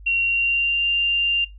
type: tone with pitch glide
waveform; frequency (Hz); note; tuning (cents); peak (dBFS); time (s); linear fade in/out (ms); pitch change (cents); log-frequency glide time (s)
sine; 2746 to 2788; F7 to F7; -30 to -4; -17; 0.06-1.45; 10; +26; 0.18-0.86
effects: noise-tail reverb RT60 0.2 s tail -23 dB re dry + added 50 Hz sine -39 dBFS peak until 1.58 s